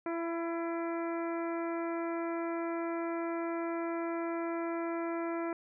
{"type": "harmonic tone with a mistuned harmonic", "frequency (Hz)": 335.6, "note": "E4", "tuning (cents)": 31, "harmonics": [1, 2, 3, 4, 5, 6, 7], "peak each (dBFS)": [-34, -39, -43, -44, -50, -50, -51], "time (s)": [0.06, 5.53], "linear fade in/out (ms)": 2, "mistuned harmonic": 3, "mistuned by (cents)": -17, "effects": []}